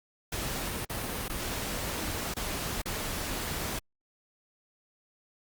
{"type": "noise with dropouts", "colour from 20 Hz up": "pink", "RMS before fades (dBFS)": -34, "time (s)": [0.32, 3.79], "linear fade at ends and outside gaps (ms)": 5, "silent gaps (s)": [[0.85, 0.896], [1.282, 1.296], [2.34, 2.365], [2.819, 2.856]], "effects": ["Opus 48 kbps"]}